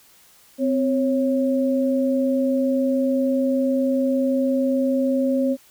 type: tone pair together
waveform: sine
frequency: 259 / 547.7 Hz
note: C4 / C#5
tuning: -17 / -21 cents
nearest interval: octave + minor second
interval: 1296 cents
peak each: -19 / -22 dBFS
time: 0.58-5.57 s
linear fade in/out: 50 ms
effects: white hiss -53 dBFS RMS until 5.7 s